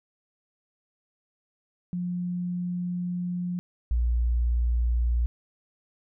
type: tone pair in turn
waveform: sine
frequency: 177.6 / 59.27 Hz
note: F3 / A#1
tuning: +29 / +29 cents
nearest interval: octave + perfect fifth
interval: 1900 cents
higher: first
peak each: -27 / -21 dBFS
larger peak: second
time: 1.93-3.59 / 3.91-5.26 s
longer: first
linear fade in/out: 0 ms
effects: none